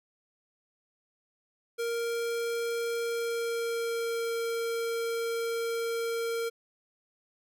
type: tone with pitch glide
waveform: square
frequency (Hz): 466.2 to 461.6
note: A#4 to A#4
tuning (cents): 0 to -17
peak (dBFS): -30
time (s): 1.78-6.5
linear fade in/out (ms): 20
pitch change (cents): -17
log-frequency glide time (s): 3.01-4.38
effects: none